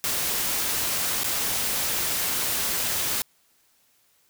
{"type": "noise with dropouts", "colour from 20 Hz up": "white", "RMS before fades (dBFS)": -26, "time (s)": [0.04, 3.22], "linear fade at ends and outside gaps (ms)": 0, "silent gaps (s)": [1.235, 1.243], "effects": ["white hiss -64 dBFS RMS until 4.29 s"]}